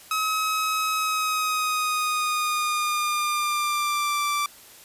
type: tone with pitch glide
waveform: sawtooth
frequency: 1277 to 1171 Hz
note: D#6 to D6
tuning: +45 to -5 cents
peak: -19 dBFS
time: 0.11-4.46 s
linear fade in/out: 2 ms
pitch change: -150 cents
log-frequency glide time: 0.96-4.26 s
effects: white hiss -48 dBFS RMS until 4.84 s + resampled to 32000 Hz